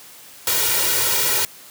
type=noise with comb filter; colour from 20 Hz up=white; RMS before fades=-19 dBFS; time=0.47-1.45 s; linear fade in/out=2 ms; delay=2.1 ms; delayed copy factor=+0.85; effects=white hiss -43 dBFS RMS until 1.7 s + high-pass 100 Hz 12 dB/octave